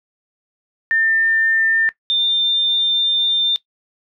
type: tone pair in turn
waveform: sine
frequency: 1799 / 3598 Hz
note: A6 / A7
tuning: +38 / +38 cents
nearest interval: octave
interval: 1200 cents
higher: second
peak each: -14 dBFS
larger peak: neither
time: 0.91-1.89 / 2.1-3.56 s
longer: second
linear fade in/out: 0 ms
effects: noise-tail reverb RT60 0.1 s tail -17 dB re dry